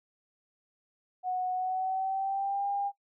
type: tone with pitch glide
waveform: sine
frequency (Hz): 736 to 802.6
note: F#5 to G5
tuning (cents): -9 to +41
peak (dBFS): -28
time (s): 1.23-2.92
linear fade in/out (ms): 50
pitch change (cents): +150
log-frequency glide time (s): 1.53-2.67
effects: noise-tail reverb RT60 0.1 s tail -20 dB re dry